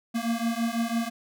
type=beating tone pair; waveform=square; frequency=228.5 / 234.5 Hz; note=A#3 / A#3; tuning=-34 / +11 cents; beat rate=6 Hz; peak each=-29 dBFS; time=0.14-1.1 s; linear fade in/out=20 ms; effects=none